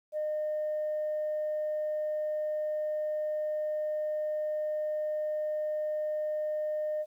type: tone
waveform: sine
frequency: 610 Hz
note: D#5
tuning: 34 cents flat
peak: -28 dBFS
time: 0.12-7.06 s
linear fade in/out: 50 ms
effects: tanh soft clip ceiling -26 dBFS + 11-bit